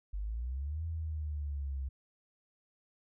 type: exponential two-way sweep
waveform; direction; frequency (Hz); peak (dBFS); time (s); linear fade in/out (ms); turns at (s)
sine; up then down; 47.83 to 82.8 to 66; -34; 0.13-1.89; 10; 0.85
effects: none